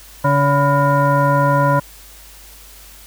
sine tone with frequency modulation, 567 Hz, C#5, 39 cents sharp, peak -11 dBFS, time 0.24-1.8 s, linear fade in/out 10 ms, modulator 425 Hz, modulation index 1.6, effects added 50 Hz sine -43 dBFS peak until 3.06 s + white hiss -42 dBFS RMS until 3.06 s

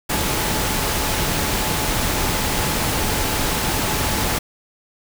sine tone in noise, 862 Hz, A5, 36 cents flat, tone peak -32 dBFS, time 0.09-4.39 s, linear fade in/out 10 ms, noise pink, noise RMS -21 dBFS, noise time 0.09-4.39 s, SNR -14 dB, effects none

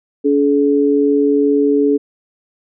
sine tone pair together, 284.8 / 427.2 Hz, C#4 / G#4, +47 / +49 cents, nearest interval perfect fifth, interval 702 cents, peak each -13 dBFS, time 0.24-1.98 s, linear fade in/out 20 ms, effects none

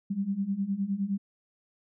sine beating tone pair, 191.9 / 201.6 Hz, G3 / G3, -37 / +49 cents, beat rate 9.7 Hz, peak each -32 / -29 dBFS, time 0.1-1.18 s, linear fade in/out 10 ms, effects none

